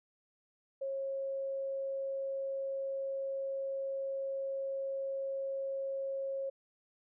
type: tone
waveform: sine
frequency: 543 Hz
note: C#5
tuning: 36 cents flat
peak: -34 dBFS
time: 0.81-6.5 s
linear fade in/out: 10 ms
effects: none